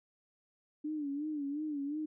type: tone with vibrato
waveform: sine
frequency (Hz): 293.7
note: D4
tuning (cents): 0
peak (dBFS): -34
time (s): 0.84-2.06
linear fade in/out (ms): 10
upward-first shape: sine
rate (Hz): 2.8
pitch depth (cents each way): 94
effects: none